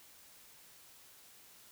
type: silence
effects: white hiss -59 dBFS RMS until 1.71 s